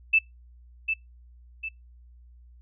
sine tone with echo, 2637 Hz, E7, in tune, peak -16 dBFS, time 0.13-0.19 s, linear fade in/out 10 ms, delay 750 ms, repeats 2, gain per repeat -7 dB, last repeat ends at 1.69 s, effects noise-tail reverb RT60 0.2 s tail -26 dB re dry + added 60 Hz sine -49 dBFS peak until 2.61 s

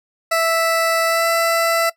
20% pulse tone with pitch glide, 659 to 666.7 Hz, E5 to E5, -1 to +19 cents, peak -10 dBFS, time 0.31-1.9 s, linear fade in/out 10 ms, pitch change +20 cents, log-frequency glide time 1.06-1.27 s, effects noise-tail reverb RT60 0.1 s tail -18 dB re dry

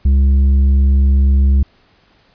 sine tone with tanh clipping, 68 Hz, C#2, 33 cents flat, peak -9 dBFS, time 0.05-1.63 s, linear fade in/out 5 ms, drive 6 dB, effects pink hiss -53 dBFS RMS until 2.34 s + resampled to 11025 Hz

